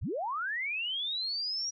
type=linear sweep; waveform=sine; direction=up; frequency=32.7 to 5740 Hz; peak=-31 dBFS; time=0.01-1.71 s; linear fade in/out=20 ms; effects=none